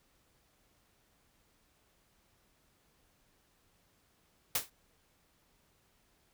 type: noise with exponential decay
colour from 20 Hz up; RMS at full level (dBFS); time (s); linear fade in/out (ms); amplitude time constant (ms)
white; -26; 4.55-4.7; 5; 31
effects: pink hiss -71 dBFS RMS until 6.33 s